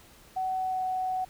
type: tone with pitch glide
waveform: sine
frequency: 751 to 745.4 Hz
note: F#5 to F#5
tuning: +26 to +13 cents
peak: -27 dBFS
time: 0.36-1.25 s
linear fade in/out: 10 ms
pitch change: -13 cents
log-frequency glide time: 0.59-0.84 s
effects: pink hiss -55 dBFS RMS until 1.29 s